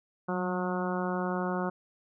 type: harmonic tone with a mistuned harmonic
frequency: 181.2 Hz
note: F#3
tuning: 36 cents flat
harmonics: 1 / 2 / 3 / 4 / 5 / 6 / 7 / 8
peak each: -32 / -35 / -37 / -38 / -39 / -40 / -40 / -41 dBFS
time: 0.28-1.7 s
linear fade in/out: 10 ms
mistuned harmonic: 1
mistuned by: +27 cents
effects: none